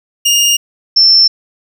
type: tone pair in turn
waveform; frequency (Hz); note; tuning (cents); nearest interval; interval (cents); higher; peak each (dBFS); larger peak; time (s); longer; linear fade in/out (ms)
25% pulse / sine; 2834 / 5356; F7 / E8; +25 / +27; major seventh; 1102; second; -4; neither; 0.25-0.57 / 0.96-1.28; neither; 10
effects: none